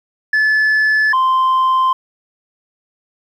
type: tone pair in turn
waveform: sine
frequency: 1730 / 1041.5 Hz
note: A6 / C6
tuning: -30 / -8 cents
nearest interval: major sixth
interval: 878 cents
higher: first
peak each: -8 dBFS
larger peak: neither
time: 0.33-1.13 / 1.13-1.93 s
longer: neither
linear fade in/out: 5 ms
effects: tanh soft clip ceiling -10 dBFS + 8-bit